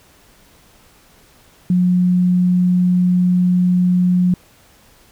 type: tone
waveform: sine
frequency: 180 Hz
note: F#3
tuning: 47 cents flat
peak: -11 dBFS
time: 1.7-4.34 s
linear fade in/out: 2 ms
effects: pink hiss -50 dBFS RMS until 5.11 s